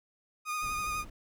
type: tone with vibrato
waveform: 30% pulse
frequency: 1232 Hz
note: D#6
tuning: 17 cents flat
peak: -29 dBFS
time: 0.45-1.05 s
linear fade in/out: 50 ms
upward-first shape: triangle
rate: 12 Hz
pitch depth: 26 cents each way
type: noise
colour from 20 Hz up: brown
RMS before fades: -45 dBFS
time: 0.62-1.1 s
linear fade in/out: 5 ms
effects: none